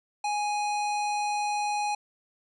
square tone, 830.6 Hz, G#5, in tune, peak -27 dBFS, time 0.24-1.95 s, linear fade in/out 5 ms, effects resampled to 22050 Hz

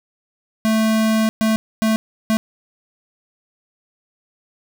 square tone bursts at uneven times, 220 Hz, A3, in tune, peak -15 dBFS, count 4, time 0.65-1.29 / 1.41-1.56 / 1.82-1.96 / 2.3-2.37 s, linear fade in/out 0 ms, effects none

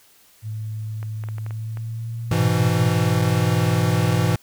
sine tone with pitch glide, 108.6 to 118.43 Hz, A2 to A#2, -22 to +28 cents, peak -26 dBFS, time 0.42-2.98 s, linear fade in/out 50 ms, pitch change +150 cents, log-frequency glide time 1.38-2.53 s
clicks, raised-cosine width 0.5 ms, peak -24 dBFS, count 12, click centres 1.029 / 1.238 / 1.287 / 1.383 / 1.464 / 1.508 / 1.772 / 2.588 / 2.857 / 2.89 / 2.938 / 3.183 s
square chord, E major, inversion first, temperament equal, 103.83 / 123.47 / 164.81 Hz, G#2 / B2 / E3, 0 / 0 / 0 cents, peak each -22 dBFS, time 2.31-4.36 s, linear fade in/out 5 ms
effects white hiss -54 dBFS RMS until 4.42 s

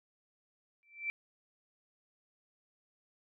sine tone with exponential growth, 2337 Hz, D7, 9 cents flat, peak -30 dBFS, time 0.83-1.1 s, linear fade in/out 0 ms, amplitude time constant 57 ms, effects none

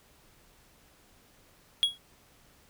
triangle tone with exponential decay, 3322 Hz, G#7, in tune, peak -16 dBFS, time 1.83-1.98 s, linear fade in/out 0 ms, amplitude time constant 32 ms, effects pink hiss -61 dBFS RMS until 2.69 s

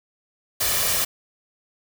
white noise with comb filter, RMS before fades -22 dBFS, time 0.6-1.05 s, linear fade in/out 10 ms, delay 1.7 ms, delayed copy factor +0.5, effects none

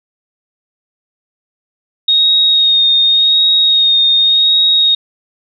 sine tone with vibrato, 3729 Hz, A#7, in tune, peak -7 dBFS, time 2.08-4.95 s, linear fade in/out 5 ms, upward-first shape sine, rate 0.88 Hz, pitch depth 22 cents each way, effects none

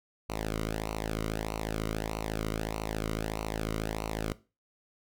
sawtooth tone with flanger, 54 Hz, A1, 32 cents flat, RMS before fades -34 dBFS, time 0.29-4.33 s, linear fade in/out 10 ms, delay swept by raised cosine 0.58 to 1.19 ms, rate 1.6 Hz, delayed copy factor -0.75, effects noise-tail reverb RT60 0.3 s tail -18 dB re dry

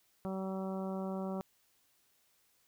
harmonic tone, 190.6 Hz, G3, 48 cents flat, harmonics 1 / 2 / 3 / 4 / 5 / 6 / 7, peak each -37 / -43 / -43 / -47 / -51 / -52 / -54 dBFS, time 0.25-1.41 s, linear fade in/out 0 ms, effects white hiss -72 dBFS RMS until 2.67 s

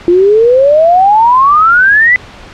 sine exponential sweep, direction up, 341.6 to 2026 Hz, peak -3 dBFS, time 0.08-2.16 s, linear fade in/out 0 ms, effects pink hiss -32 dBFS RMS until 2.53 s + low-pass 4000 Hz 12 dB/octave

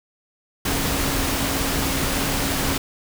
sine tone in noise, 273.5 Hz, C#4, 23 cents flat, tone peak -29 dBFS, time 0.65-2.78 s, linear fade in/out 5 ms, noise pink, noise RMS -23 dBFS, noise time 0.65-2.78 s, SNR -9 dB, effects none

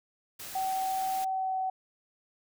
white noise, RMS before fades -42 dBFS, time 0.39-1.25 s, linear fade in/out 10 ms
sine tone with pitch glide, 762 to 755.4 Hz, G5 to F#5, -49 to +36 cents, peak -28 dBFS, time 0.55-1.7 s, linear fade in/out 5 ms, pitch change -15 cents, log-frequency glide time 1.27-1.58 s
effects none

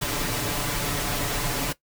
pink noise with comb filter, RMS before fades -27 dBFS, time 0.01-1.73 s, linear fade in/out 10 ms, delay 6.9 ms, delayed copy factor +0.7, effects noise-tail reverb RT60 0.1 s tail -17 dB re dry

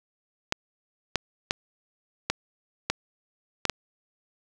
clicks, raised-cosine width 0.2 ms, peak -6 dBFS, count 7, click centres 0.524 / 1.157 / 1.509 / 2.3 / 2.9 / 3.653 / 3.697 s, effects none

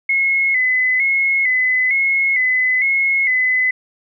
sine tone with vibrato, 2093 Hz, C7, in tune, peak -13 dBFS, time 0.09-3.71 s, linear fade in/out 5 ms, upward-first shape square, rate 1.1 Hz, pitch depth 63 cents each way, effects none

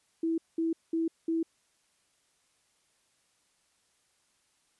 sine tone bursts, 327.8 Hz, E4, 10 cents flat, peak -26 dBFS, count 4, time 0.23-1.43 s, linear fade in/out 5 ms, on 150 ms, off 200 ms, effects white hiss -71 dBFS RMS until 4.79 s + resampled to 24000 Hz

